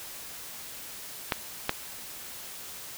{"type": "clicks", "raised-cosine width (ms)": 0.3, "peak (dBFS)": -8, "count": 2, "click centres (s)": [1.322, 1.694], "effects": ["white hiss -42 dBFS RMS until 2.97 s"]}